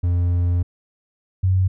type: tone pair in turn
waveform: triangle / sine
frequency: 87.7 / 93.65 Hz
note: F2 / F#2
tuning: +8 / +21 cents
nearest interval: minor second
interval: 113 cents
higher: second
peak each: -14 dBFS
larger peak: neither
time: 0.03-0.63 / 1.43-1.68 s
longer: first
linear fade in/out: 10 ms
effects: none